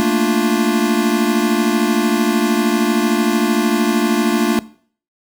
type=chord; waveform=square; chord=Bb major seventh; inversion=third; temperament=equal; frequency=220 / 233.1 / 293.7 / 349.2 Hz; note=A3 / Bb3 / D4 / F4; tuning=0 / 0 / 0 / 0 cents; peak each=-20 dBFS; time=0-4.59 s; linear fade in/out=0 ms; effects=noise-tail reverb RT60 0.5 s tail -19 dB re dry